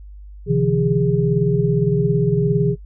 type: tone cluster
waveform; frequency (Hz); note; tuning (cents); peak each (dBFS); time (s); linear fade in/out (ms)
sine; 130.6 / 152.5 / 170.1 / 408.7; C3 / D#3 / F3 / G#4; -3 / -34 / -45 / -28; -20; 0.46-2.76; 50
effects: noise-tail reverb RT60 0.1 s tail -20 dB re dry + added 50 Hz sine -35 dBFS peak until 2.85 s